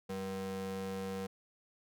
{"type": "ring-modulated tone", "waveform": "square", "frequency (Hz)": 142.7, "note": "D3", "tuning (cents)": -49, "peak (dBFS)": -35, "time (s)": [0.09, 1.27], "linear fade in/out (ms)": 10, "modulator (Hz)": 336, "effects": []}